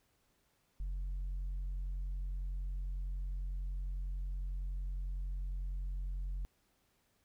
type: tone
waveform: sine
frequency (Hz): 45.47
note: F#1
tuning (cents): -29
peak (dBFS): -33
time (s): 0.8-6.45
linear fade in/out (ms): 0
effects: tanh soft clip ceiling -35 dBFS + pink hiss -75 dBFS RMS until 7.24 s